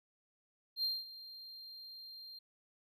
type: tone with ADSR envelope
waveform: triangle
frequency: 4186 Hz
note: C8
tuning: in tune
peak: -30 dBFS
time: 0.76-2.39 s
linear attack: 74 ms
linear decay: 210 ms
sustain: -17 dB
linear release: 7 ms
effects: none